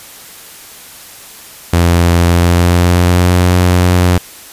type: tone with pitch glide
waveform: sawtooth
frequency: 86 to 89.7 Hz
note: F2 to F2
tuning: -26 to +47 cents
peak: -3 dBFS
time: 1.73-4.18 s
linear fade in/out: 5 ms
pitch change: +73 cents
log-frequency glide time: 2.19-3.42 s
effects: white hiss -34 dBFS RMS until 4.52 s + resampled to 32000 Hz